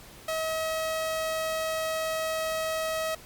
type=tone; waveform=sawtooth; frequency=639 Hz; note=D#5; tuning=46 cents sharp; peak=-24 dBFS; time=0.28-3.15 s; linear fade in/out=5 ms; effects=pink hiss -49 dBFS RMS until 3.25 s + Opus 48 kbps